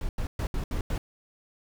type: noise bursts at uneven times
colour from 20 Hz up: brown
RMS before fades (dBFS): -29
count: 6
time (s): 0.01-0.09 / 0.18-0.27 / 0.39-0.47 / 0.54-0.64 / 0.71-0.81 / 0.9-0.98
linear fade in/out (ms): 2
effects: none